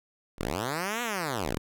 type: linear two-way sweep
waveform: 5% pulse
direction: up then down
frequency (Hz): 30.29 to 246.9 to 30.29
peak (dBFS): -18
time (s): 0.38-1.58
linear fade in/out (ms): 10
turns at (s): 1.02
effects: none